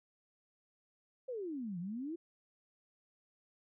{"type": "exponential two-way sweep", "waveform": "sine", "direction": "down then up", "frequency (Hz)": [536, 166.8, 349.4], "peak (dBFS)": -38, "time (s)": [1.28, 2.16], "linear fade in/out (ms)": 10, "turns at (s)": 1.79, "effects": []}